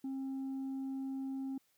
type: tone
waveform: sine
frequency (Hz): 267.9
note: C4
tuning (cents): +41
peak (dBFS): -34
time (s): 0.04-1.58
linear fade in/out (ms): 5
effects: tanh soft clip ceiling -36 dBFS + white hiss -74 dBFS RMS until 1.77 s